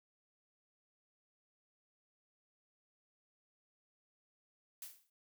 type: noise with exponential decay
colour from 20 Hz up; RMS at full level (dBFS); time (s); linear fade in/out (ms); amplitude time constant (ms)
blue; -44; 4.82-5.1; 2; 60
effects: none